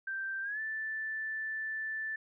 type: tone with pitch glide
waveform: sine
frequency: 1568 to 1760 Hz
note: G6 to A6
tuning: 0 to 0 cents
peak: -34 dBFS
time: 0.07-2.16 s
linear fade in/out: 5 ms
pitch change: +200 cents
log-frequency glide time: 0.42-0.6 s
effects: none